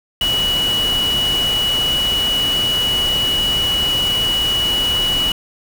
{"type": "tone in noise", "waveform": "sine", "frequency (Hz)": 2932, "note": "F#7", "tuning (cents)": -16, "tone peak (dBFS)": -15, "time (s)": [0.21, 5.32], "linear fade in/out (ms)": 2, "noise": "pink", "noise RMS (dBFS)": -25, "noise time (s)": [0.21, 5.32], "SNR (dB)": 7, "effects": []}